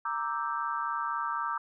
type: chord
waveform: sine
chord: E half-diminished seventh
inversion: second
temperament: equal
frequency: 932.3 / 1174.7 / 1318.5 / 1568 Hz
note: Bb5 / D6 / E6 / G6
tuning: 0 / 0 / 0 / 0 cents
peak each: -35 / -33 / -35 / -39 dBFS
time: 0.05-1.58 s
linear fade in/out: 5 ms
effects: none